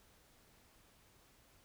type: silence
effects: pink hiss -67 dBFS RMS until 1.64 s